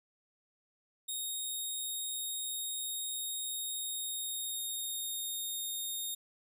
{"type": "tone with pitch glide", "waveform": "10% pulse", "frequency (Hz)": [3729, 3699], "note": ["A#7", "A#7"], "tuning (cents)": [0, -14], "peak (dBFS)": -29, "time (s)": [1.08, 6.15], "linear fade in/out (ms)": 10, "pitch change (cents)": -14, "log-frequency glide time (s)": [3.59, 5.48], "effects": []}